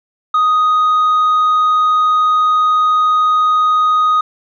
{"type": "tone with tanh clipping", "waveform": "sine", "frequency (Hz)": 1247, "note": "D#6", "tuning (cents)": 3, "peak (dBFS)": -10, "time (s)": [0.34, 4.21], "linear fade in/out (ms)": 5, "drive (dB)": 2, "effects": []}